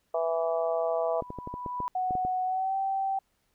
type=harmonic tone; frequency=164.81 Hz; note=E3; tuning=in tune; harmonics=3 / 4 / 5 / 6 / 7; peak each=-31 / -27 / -36 / -40 / -39 dBFS; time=0.14-1.21 s; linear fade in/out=5 ms
type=tone with exponential growth; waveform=sine; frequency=987.8 Hz; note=B5; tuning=in tune; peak=-28 dBFS; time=0.31-1.88 s; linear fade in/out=0 ms; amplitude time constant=340 ms
type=clicks; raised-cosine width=2 ms; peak=-23 dBFS; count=10; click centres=1.223 / 1.304 / 1.387 / 1.474 / 1.54 / 1.662 / 1.803 / 2.108 / 2.153 / 2.25 s
type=tone with pitch glide; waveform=sine; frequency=740 to 775.9 Hz; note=F#5 to G5; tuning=0 to -18 cents; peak=-26 dBFS; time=1.95-3.19 s; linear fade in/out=5 ms; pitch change=+82 cents; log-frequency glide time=2.45-2.76 s
effects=pink hiss -73 dBFS RMS until 3.54 s